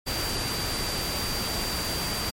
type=tone in noise; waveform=sine; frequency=4699 Hz; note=D8; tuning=in tune; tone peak=-32 dBFS; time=0.06-2.31 s; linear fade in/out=20 ms; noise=pink; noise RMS=-30 dBFS; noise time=0.06-2.31 s; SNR=-5 dB; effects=MP3 64 kbps